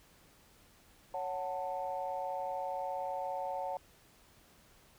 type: chord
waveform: sine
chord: F# minor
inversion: second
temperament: just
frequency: 555 / 740 / 888 Hz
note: C#5 / F#5 / A5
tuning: +2 / 0 / +16 cents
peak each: -39 / -38 / -39 dBFS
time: 1.14-3.77 s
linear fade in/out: 2 ms
effects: tanh soft clip ceiling -26 dBFS + pink hiss -63 dBFS RMS until 4.98 s